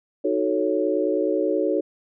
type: chord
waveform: sine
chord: D# half-diminished seventh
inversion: none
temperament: equal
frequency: 311.1 / 370 / 440 / 554.4 Hz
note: D#4 / F#4 / A4 / C#5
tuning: 0 / 0 / 0 / 0 cents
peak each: -25 dBFS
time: 0.24-1.81 s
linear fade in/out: 10 ms
effects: none